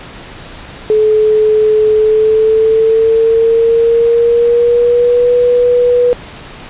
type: tone with pitch glide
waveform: sine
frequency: 430.2 to 488.5 Hz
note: A4 to B4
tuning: -39 to -19 cents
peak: -6 dBFS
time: 0.9-6.13 s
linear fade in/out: 0 ms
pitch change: +220 cents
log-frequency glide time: 1.93-5.33 s
effects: pink hiss -31 dBFS RMS until 6.69 s + resampled to 8000 Hz